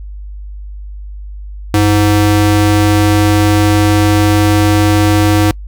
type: ring-modulated tone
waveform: square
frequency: 207.7 Hz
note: G#3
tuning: in tune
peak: -5 dBFS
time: 1.74-5.51 s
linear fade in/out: 0 ms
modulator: 111 Hz
effects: noise-tail reverb RT60 0.1 s tail -26 dB re dry + added 50 Hz sine -24 dBFS peak until 5.67 s